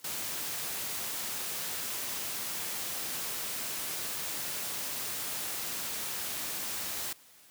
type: noise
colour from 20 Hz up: white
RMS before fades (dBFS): -36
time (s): 0.04-7.13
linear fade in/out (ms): 5
effects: white hiss -58 dBFS RMS until 7.5 s + high-pass 80 Hz 12 dB/octave